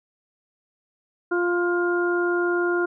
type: harmonic tone with a mistuned harmonic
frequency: 350 Hz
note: F4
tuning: 4 cents sharp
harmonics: 1 / 2 / 3 / 4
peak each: -21 / -32 / -33 / -26 dBFS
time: 1.31-2.86 s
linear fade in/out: 10 ms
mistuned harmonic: 4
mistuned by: +16 cents
effects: none